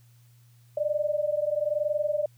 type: tone pair together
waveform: sine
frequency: 587.3 / 608.3 Hz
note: D5 / D#5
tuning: 0 / -39 cents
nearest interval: minor second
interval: 61 cents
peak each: -27 dBFS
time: 0.77-2.26 s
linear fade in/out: 5 ms
effects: added 119 Hz sine -54 dBFS peak until 2.37 s + white hiss -66 dBFS RMS until 2.37 s